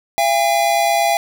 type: tone pair together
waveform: square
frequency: 680 / 808.7 Hz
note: F5 / G#5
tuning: -46 / -46 cents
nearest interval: minor third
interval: 300 cents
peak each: -17 dBFS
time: 0.18-1.17 s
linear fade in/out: 0 ms
effects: none